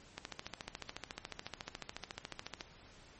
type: click train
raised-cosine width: 0.2 ms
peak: -23 dBFS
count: 35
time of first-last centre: 0.18-2.609 s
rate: 14 Hz
effects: pink hiss -59 dBFS RMS until 3.19 s + MP3 32 kbps